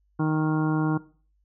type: harmonic tone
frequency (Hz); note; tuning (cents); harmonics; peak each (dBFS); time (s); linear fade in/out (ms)
155.7; D#3; +2; 1 / 2 / 3 / 4 / 5 / 6 / 7 / 8 / 9; -24 / -25 / -36 / -43 / -36 / -38 / -37 / -49 / -38; 0.19-0.98; 10
effects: noise-tail reverb RT60 0.4 s tail -18 dB re dry + added 50 Hz sine -64 dBFS peak until 1.44 s